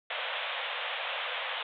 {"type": "band-pass noise", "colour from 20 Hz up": "white", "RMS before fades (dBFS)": -35, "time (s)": [0.1, 1.63], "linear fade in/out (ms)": 5, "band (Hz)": [480, 3600], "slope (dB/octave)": 96, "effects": []}